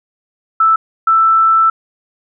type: tone pair in turn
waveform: sine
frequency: 1319 / 1325.4 Hz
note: E6 / E6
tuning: +1 / +9 cents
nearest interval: unison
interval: 8 cents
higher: second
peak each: -7 dBFS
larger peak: neither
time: 0.6-0.76 / 1.07-1.7 s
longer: second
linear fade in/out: 5 ms
effects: none